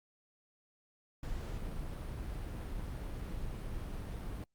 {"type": "noise", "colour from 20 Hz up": "brown", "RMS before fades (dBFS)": -40, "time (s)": [1.23, 4.44], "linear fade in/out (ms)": 2, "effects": ["Opus 48 kbps"]}